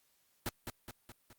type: noise with echo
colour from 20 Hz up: pink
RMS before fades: -36 dBFS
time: 0.46-0.49 s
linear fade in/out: 0 ms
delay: 210 ms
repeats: 4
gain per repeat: -5 dB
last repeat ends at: 1.33 s
effects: white hiss -73 dBFS RMS until 1.38 s + Opus 48 kbps